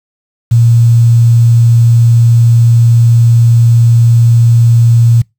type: tone with quantisation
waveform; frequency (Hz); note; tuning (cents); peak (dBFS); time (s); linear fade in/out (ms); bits
sine; 116.7; A#2; +2; -3; 0.51-5.22; 10; 5
effects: noise-tail reverb RT60 0.2 s tail -25 dB re dry

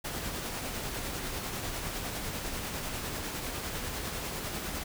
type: noise with tremolo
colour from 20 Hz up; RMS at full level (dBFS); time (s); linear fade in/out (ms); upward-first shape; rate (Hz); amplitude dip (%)
pink; -35; 0.04-4.84; 10; sine; 10; 30
effects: none

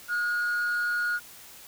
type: tone with frequency modulation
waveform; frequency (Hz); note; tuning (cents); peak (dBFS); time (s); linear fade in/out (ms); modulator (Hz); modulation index
sine; 1440; F#6; -47; -22; 0.08-1.2; 50; 189; 0.21
effects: tanh soft clip ceiling -24 dBFS + white hiss -48 dBFS RMS until 1.67 s

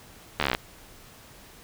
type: slowing click train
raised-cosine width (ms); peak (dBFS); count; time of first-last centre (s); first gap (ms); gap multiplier
0.3; -7; 11; 0.4-0.549; 13; 1.03
effects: pink hiss -50 dBFS RMS until 1.63 s

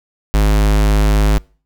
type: tone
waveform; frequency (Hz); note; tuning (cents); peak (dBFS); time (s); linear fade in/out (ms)
square; 51.91; G#1; 0; -10; 0.34-1.38; 0
effects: noise-tail reverb RT60 0.4 s tail -25 dB re dry

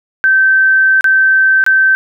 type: tone with dropouts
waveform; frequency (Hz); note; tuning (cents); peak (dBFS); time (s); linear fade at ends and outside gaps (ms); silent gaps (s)
sine; 1549; G6; -21; -6; 0.24-1.95; 0; 1.009-1.043 / 1.64-1.664
effects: none

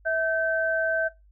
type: tone pair together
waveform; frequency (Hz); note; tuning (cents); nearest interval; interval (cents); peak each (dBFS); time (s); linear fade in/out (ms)
sine; 650 / 1546; E5 / G6; -24 / -24; octave + minor third; 1500; -25; 0.05-1.09; 20
effects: noise-tail reverb RT60 0.2 s tail -19 dB re dry + added 50 Hz sine -53 dBFS peak until 1.31 s

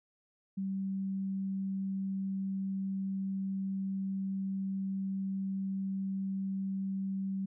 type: tone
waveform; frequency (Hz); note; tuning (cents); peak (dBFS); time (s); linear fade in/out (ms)
sine; 193.2; G3; -25; -32; 0.57-7.46; 10
effects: none

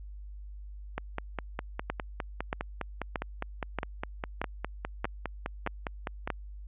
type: two click trains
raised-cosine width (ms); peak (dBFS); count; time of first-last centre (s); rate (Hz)
0.5; -15 / -17; 8 / 27; 1.9-6.303 / 0.98-6.275; 1.59 / 4.91
effects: added 50 Hz sine -41 dBFS peak until 6.67 s + resampled to 8000 Hz

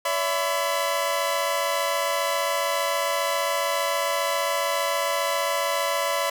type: tone cluster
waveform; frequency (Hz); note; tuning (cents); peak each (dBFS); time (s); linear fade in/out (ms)
sawtooth; 568 / 663 / 1008; C#5 / E5 / B5; +42 / +10 / +35; -23 / -24 / -23; 0.05-6.3; 5
effects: none

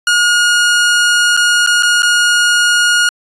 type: tone with dropouts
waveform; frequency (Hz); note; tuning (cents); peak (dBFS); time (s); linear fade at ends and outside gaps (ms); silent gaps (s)
sawtooth; 1435; F6; +47; -5; 0.07-3.09; 2; 1.367-1.373 / 1.664-1.672 / 1.825-1.831 / 2.022-2.03
effects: resampled to 24000 Hz

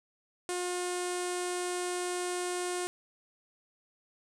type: tone with low-pass filter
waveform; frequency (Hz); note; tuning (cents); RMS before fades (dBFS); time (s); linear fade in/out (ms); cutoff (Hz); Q
sawtooth; 357.8; F4; +42; -34; 0.49-2.87; 0; 8900; 4.4
effects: none

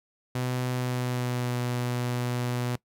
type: tone with pitch glide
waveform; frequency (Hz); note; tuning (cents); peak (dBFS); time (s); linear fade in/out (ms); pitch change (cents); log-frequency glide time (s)
sawtooth; 125.8 to 122.86; B2 to B2; +32 to -9; -23; 0.35-2.76; 5; -41; 0.72-1.55
effects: noise-tail reverb RT60 0.1 s tail -21 dB re dry

